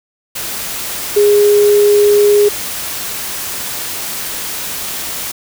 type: tone in noise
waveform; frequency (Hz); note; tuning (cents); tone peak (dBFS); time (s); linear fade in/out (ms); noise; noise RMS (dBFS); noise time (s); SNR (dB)
sine; 412.3; G#4; -13; -6; 1.16-2.49; 10; white; -22; 0.35-5.32; +13
effects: none